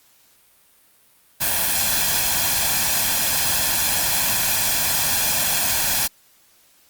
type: noise with comb filter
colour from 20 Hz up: white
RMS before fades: -20 dBFS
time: 1.4-6.08 s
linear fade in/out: 20 ms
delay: 1.2 ms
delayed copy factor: +0.6
effects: white hiss -56 dBFS RMS until 6.89 s + Opus 48 kbps